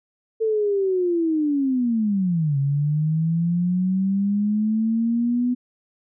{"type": "linear two-way sweep", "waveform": "sine", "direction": "down then up", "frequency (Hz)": [449.3, 137, 249.1], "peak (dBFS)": -18, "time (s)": [0.4, 5.55], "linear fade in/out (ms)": 20, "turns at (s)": 2.58, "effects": []}